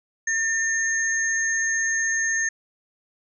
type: tone pair together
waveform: sine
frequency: 1804 / 6429 Hz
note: A6 / G8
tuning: +43 / +43 cents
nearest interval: octave + minor seventh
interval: 2200 cents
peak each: -22 / -26 dBFS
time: 0.27-2.49 s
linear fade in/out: 5 ms
effects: none